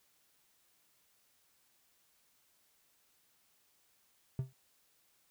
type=tone with exponential decay; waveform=triangle; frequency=130.81 Hz; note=C3; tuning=in tune; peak=-27 dBFS; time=4.39-4.53 s; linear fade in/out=2 ms; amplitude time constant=30 ms; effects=white hiss -72 dBFS RMS until 5.3 s